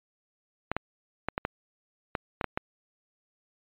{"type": "clicks", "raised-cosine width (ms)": 0.5, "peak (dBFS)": -13, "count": 9, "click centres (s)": [0.716, 0.766, 1.286, 1.379, 1.451, 2.152, 2.412, 2.443, 2.575], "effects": ["resampled to 8000 Hz"]}